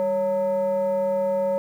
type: tone with frequency modulation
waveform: sine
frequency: 554.4 Hz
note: C#5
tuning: in tune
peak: -19 dBFS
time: 0-1.58 s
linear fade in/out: 0 ms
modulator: 357 Hz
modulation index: 0.47
effects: tanh soft clip ceiling -16 dBFS + 9-bit